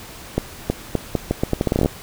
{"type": "accelerating click train", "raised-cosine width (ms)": 2, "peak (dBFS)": -4, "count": 16, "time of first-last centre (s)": [0.38, 1.859], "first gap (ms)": 320, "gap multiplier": 0.79, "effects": ["pink hiss -38 dBFS RMS until 2.02 s"]}